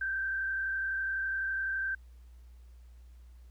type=tone with frequency modulation; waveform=sine; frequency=1565 Hz; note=G6; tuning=3 cents flat; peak=-30 dBFS; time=0.01-1.95 s; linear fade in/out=5 ms; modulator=31.9 Hz; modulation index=0.93; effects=added 60 Hz sine -50 dBFS peak until 3.5 s + pink hiss -71 dBFS RMS until 3.5 s